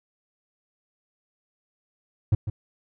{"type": "tone with echo", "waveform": "triangle", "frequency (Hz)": 105.8, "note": "G#2", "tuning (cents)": 33, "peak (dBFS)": -13, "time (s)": [2.32, 2.35], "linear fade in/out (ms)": 5, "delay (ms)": 150, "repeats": 1, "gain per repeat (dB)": -10, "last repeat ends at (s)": 2.5, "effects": []}